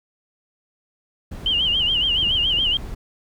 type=noise; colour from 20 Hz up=brown; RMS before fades=-32 dBFS; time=1.31-2.95 s; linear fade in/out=10 ms
type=tone with vibrato; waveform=sine; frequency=2997 Hz; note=F#7; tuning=22 cents sharp; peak=-17 dBFS; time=1.46-2.77 s; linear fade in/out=2 ms; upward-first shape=sine; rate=7.1 Hz; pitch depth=120 cents each way
type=clicks; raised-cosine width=3 ms; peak=-22 dBFS; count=3; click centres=2.229 / 2.271 / 2.587 s
effects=none